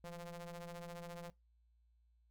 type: ring-modulated tone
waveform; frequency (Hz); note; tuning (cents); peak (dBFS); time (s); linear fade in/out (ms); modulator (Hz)
sawtooth; 174.1; F3; -5; -40; 0.04-1.3; 0; 341
effects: noise-tail reverb RT60 0.2 s tail -21 dB re dry + added 58 Hz sine -69 dBFS peak until 2.3 s